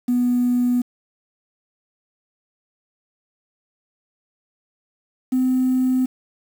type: tone pair in turn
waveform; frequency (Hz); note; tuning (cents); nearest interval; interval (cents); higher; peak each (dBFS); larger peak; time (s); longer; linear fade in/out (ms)
triangle; 245.6 / 256.2; B3 / C4; -9 / -36; minor second; 73; second; -12; neither; 0.08-0.82 / 5.32-6.06; neither; 10
effects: tanh soft clip ceiling -13 dBFS + 7-bit